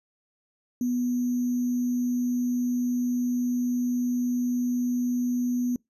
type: tone with sample-and-hold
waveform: sine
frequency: 245.9 Hz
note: B3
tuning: 7 cents flat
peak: -23 dBFS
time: 0.81-5.76 s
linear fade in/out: 2 ms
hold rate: 6300 Hz
effects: noise-tail reverb RT60 0.2 s tail -26 dB re dry + resampled to 32000 Hz